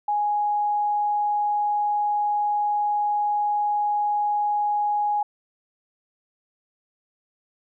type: tone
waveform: sine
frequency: 830.6 Hz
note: G#5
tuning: in tune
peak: -20 dBFS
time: 0.08-5.23 s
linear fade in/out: 5 ms
effects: none